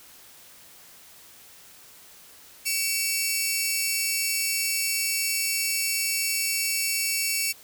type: tone pair together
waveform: 10% pulse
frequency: 2260 / 2683 Hz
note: C#7 / E7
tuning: +33 / +30 cents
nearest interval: minor third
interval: 297 cents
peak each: -18 dBFS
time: 2.65-7.53 s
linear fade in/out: 20 ms
effects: white hiss -50 dBFS RMS until 7.63 s